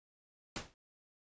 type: noise with exponential decay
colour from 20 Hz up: pink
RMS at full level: -35 dBFS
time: 0.56-0.74 s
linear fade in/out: 1 ms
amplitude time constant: 39 ms
effects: resampled to 16000 Hz